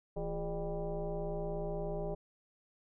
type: tone with frequency modulation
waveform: sine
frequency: 219.4 Hz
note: A3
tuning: 5 cents flat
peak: -34 dBFS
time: 0.16-2.15 s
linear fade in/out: 10 ms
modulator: 191 Hz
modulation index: 2.5
effects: none